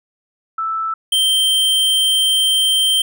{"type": "tone pair in turn", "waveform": ["sine", "square"], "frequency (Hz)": [1318.5, 3136], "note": ["E6", "G7"], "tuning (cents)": [0, 0], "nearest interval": "octave + minor third", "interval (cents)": 1500, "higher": "second", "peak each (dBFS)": [-18, -13], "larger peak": "second", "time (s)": [[0.58, 0.94], [1.12, 3.02]], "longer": "second", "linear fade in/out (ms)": 5, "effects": []}